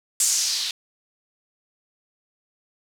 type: noise with low-pass filter sweep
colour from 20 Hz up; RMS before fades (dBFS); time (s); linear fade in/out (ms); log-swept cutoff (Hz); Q
violet; -23; 0.2-0.71; 2; 8000 to 3800; 2.9
effects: none